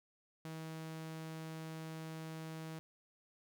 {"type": "tone", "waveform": "sawtooth", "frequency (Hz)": 160, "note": "D#3", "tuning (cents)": 49, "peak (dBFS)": -40, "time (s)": [0.45, 2.79], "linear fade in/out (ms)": 0, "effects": []}